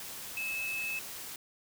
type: tone in noise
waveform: sine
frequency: 2600 Hz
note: E7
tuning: 24 cents flat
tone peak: -33 dBFS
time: 0.37-0.99 s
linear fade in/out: 2 ms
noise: white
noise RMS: -43 dBFS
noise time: 0-1.36 s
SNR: +7 dB
effects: none